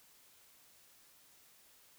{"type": "silence", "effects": ["white hiss -64 dBFS RMS until 1.98 s"]}